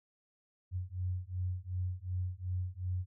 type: beating tone pair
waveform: sine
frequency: 89.9 / 92.6 Hz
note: F#2 / F#2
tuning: -49 / +2 cents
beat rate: 2.7 Hz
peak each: -37 / -37 dBFS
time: 0.71-3.06 s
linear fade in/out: 50 ms
effects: none